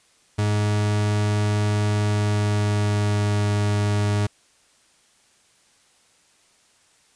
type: tone with pitch glide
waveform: 40% pulse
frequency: 104.5 to 103.36 Hz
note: G#2 to G#2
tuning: +11 to -8 cents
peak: -18 dBFS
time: 0.38-4.27 s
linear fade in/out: 10 ms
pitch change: -19 cents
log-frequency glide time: 1.95-3.42 s
effects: white hiss -59 dBFS RMS until 7.15 s + resampled to 22050 Hz